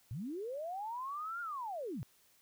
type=linear two-way sweep; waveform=sine; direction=up then down; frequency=98 to 1432 to 98 Hz; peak=-38 dBFS; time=0.11-2.03 s; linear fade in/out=0 ms; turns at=1.41 s; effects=white hiss -68 dBFS RMS until 2.41 s